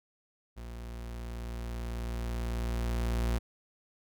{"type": "tone with level ramp", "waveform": "40% pulse", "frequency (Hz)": 58.27, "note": "A#1", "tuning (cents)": 0, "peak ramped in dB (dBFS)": [-40, -26], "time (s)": [0.56, 3.39], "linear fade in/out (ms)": 20, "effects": []}